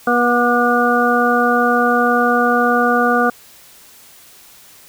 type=harmonic tone with a mistuned harmonic; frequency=242 Hz; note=B3; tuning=35 cents flat; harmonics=1 / 2 / 3 / 5 / 6; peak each=-18 / -18 / -18 / -18 / -18 dBFS; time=0.07-3.3 s; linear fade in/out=5 ms; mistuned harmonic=5; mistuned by=-24 cents; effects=white hiss -44 dBFS RMS until 4.88 s

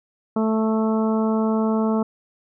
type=harmonic tone; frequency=220 Hz; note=A3; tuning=in tune; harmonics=1 / 2 / 3 / 4 / 5 / 6; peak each=-19 / -25 / -29 / -31 / -33 / -35 dBFS; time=0.36-2.03 s; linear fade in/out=5 ms; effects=none

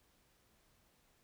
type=silence; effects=pink hiss -72 dBFS RMS until 1.23 s

